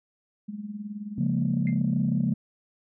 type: tone with tremolo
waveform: sine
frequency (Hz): 207.7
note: G#3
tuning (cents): 0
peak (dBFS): -30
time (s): 0.48-1.66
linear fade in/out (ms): 10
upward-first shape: sine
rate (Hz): 19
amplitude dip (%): 70
type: chord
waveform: sine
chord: Bb minor seventh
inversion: first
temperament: equal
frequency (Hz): 138.59 / 174.61 / 207.7 / 233.1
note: Db3 / F3 / Ab3 / Bb3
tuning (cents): 0 / 0 / 0 / 0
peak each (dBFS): -27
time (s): 1.18-2.34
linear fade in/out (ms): 5
type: tone with exponential decay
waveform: sine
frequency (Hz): 2093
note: C7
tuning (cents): 0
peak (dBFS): -34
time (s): 1.67-1.81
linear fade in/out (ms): 1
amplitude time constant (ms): 29
effects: tanh soft clip ceiling -14 dBFS